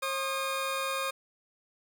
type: tone pair together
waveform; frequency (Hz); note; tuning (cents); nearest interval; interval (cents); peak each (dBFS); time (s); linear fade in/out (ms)
20% pulse; 537.2 / 1230; C5 / D#6; +46 / -20; octave + major second; 1434; -28; 0.02-1.11; 10
effects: none